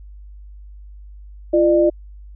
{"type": "tone pair together", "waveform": "sine", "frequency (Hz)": [342.9, 601], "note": ["F4", "D5"], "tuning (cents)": [-32, 40], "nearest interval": "minor seventh", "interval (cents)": 972, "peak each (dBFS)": -14, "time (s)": [1.53, 1.9], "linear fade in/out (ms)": 10, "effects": ["added 50 Hz sine -36 dBFS peak until 2.35 s"]}